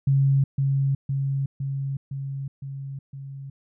sine tone with echo, 137.1 Hz, C#3, 19 cents flat, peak -16 dBFS, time 0.07-0.44 s, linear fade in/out 5 ms, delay 510 ms, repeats 6, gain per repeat -3 dB, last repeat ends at 3.5 s, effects none

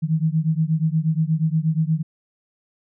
sine beating tone pair, 155.56 / 163.96 Hz, D#3 / E3, 0 / -9 cents, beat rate 8.4 Hz, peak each -20 / -21 dBFS, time 0.02-2.03 s, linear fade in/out 20 ms, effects none

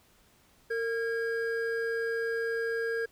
triangle tone pair together, 458 / 1629.4 Hz, A#4 / G#6, -31 / -33 cents, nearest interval octave + minor seventh, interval 2198 cents, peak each -28 / -32 dBFS, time 0.7-3.06 s, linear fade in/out 10 ms, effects pink hiss -63 dBFS RMS until 3.11 s

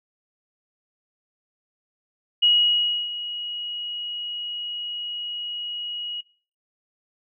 sine tone with ADSR envelope, 2900 Hz, F#7, 35 cents flat, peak -14 dBFS, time 2.42-6.21 s, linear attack 12 ms, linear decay 650 ms, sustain -15 dB, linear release 8 ms, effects noise-tail reverb RT60 0.4 s tail -20 dB re dry

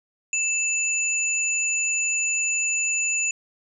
sine tone pair together, 2642 / 6972 Hz, E7 / A8, +3 / -17 cents, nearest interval octave + perfect fourth, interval 1680 cents, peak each -24 dBFS, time 0.33-3.31 s, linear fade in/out 2 ms, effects none

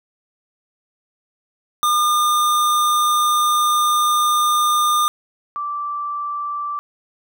square / sine tone pair in turn, 1209 / 1168.5 Hz, D6 / D6, +50 / -9 cents, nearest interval minor second, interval 59 cents, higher first, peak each -15 / -22 dBFS, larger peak first, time 1.83-5.08 / 5.56-6.79 s, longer first, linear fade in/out 0 ms, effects none

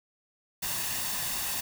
white noise with comb filter, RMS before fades -32 dBFS, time 0.62-1.61 s, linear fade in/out 10 ms, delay 1.1 ms, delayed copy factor +0.5, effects none

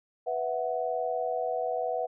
sine chord, B suspended fourth, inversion none, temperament equal, 493.9 / 659.3 / 740 Hz, B4 / E5 / F#5, 0 / 0 / 0 cents, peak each -32 dBFS, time 0.26-2.07 s, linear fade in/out 20 ms, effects none

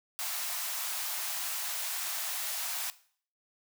white high-pass noise, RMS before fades -35 dBFS, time 0.19-2.9 s, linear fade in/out 0 ms, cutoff 620 Hz, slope 96 dB/octave, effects noise-tail reverb RT60 0.5 s tail -17 dB re dry

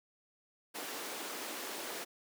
pink high-pass noise, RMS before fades -42 dBFS, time 0.74-2.05 s, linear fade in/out 20 ms, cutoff 280 Hz, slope 24 dB/octave, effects none

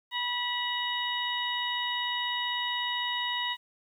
harmonic tone with a mistuned harmonic, 976 Hz, B5, 21 cents flat, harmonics 1 / 2 / 3 / 4, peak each -34 / -34 / -34 / -34 dBFS, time 0.11-3.57 s, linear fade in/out 50 ms, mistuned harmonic 4, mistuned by -64 cents, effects 10-bit

